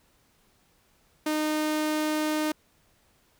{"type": "tone", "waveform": "sawtooth", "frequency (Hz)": 306.9, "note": "D#4", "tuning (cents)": -24, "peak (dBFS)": -21, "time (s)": [1.26, 2.52], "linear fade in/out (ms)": 5, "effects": ["pink hiss -65 dBFS RMS until 3.39 s"]}